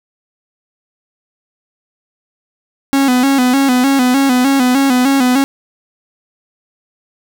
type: tone with vibrato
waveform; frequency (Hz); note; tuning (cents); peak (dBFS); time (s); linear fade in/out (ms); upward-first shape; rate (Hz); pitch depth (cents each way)
45% pulse; 262.1; C4; +3; -9; 2.93-5.44; 0; square; 3.3; 80
effects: none